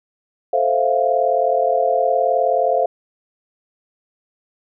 sine chord, F major seventh, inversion first, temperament equal, 440 / 523.3 / 659.3 / 698.5 Hz, A4 / C5 / E5 / F5, 0 / 0 / 0 / 0 cents, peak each -23 / -19 / -21 / -18 dBFS, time 0.53-2.86 s, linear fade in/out 5 ms, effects none

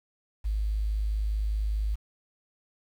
sine tone with quantisation, 52.4 Hz, G#1, 16 cents sharp, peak -25 dBFS, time 0.44-1.96 s, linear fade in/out 20 ms, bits 9, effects none

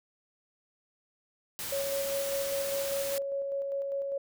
white noise, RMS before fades -37 dBFS, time 1.59-3.18 s, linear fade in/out 0 ms
sine tone with tremolo, 554.4 Hz, C#5, in tune, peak -29 dBFS, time 1.72-4.18 s, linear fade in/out 5 ms, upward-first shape square, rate 5 Hz, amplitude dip 25%
effects none

